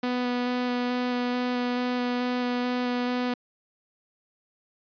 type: tone with vibrato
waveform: sawtooth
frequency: 246.9 Hz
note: B3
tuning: in tune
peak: -21 dBFS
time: 0.03-3.34 s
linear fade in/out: 5 ms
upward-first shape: square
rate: 2.3 Hz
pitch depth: 8 cents each way
effects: resampled to 11025 Hz